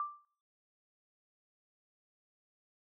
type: tone with exponential decay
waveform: sine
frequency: 1178 Hz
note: D6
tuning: 5 cents sharp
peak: -30 dBFS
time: 0-0.25 s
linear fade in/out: 1 ms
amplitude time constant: 53 ms
effects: noise-tail reverb RT60 0.5 s tail -21 dB re dry